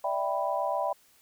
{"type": "chord", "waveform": "sine", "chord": "E minor seventh", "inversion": "third", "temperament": "equal with one note detuned", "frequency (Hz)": [587.3, 654.7, 784, 987.8], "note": ["D5", "E5", "G5", "B5"], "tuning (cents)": [0, -12, 0, 0], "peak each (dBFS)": -32, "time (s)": [0.04, 0.93], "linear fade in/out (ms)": 5, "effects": ["white hiss -62 dBFS RMS until 1.21 s"]}